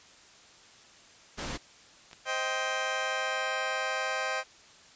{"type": "noise", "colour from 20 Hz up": "pink", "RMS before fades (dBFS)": -36, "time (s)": [1.37, 1.58], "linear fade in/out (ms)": 20}
{"type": "clicks", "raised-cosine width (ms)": 0.2, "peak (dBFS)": [-34, -28], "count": 2, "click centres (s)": [2.113, 2.131]}
{"type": "chord", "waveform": "15% pulse", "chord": "C minor", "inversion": "none", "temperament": "just", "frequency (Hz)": [523.3, 627.9, 784.9], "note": ["C5", "Eb5", "G5"], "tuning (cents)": [0, 16, 2], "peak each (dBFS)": -28, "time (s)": [2.25, 4.44], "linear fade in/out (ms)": 50}
{"effects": ["white hiss -55 dBFS RMS until 4.95 s", "resampled to 16000 Hz"]}